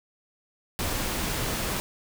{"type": "noise", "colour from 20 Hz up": "pink", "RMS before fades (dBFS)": -29, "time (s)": [0.79, 1.8], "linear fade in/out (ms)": 0, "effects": []}